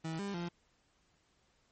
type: tone with pitch steps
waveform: 30% pulse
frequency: 161.3 / 200.1 / 172.8 Hz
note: E3 / G3 / F3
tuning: -37 / +36 / -18 cents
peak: -34 dBFS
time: 0.04-0.49 s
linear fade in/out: 10 ms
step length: 150 ms
effects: pink hiss -73 dBFS RMS until 1.71 s + MP3 32 kbps